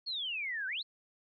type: exponential two-way sweep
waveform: sine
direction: down then up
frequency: 4439 to 1491 to 4439 Hz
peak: -34 dBFS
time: 0.06-0.83 s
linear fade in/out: 20 ms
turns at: 0.67 s
effects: none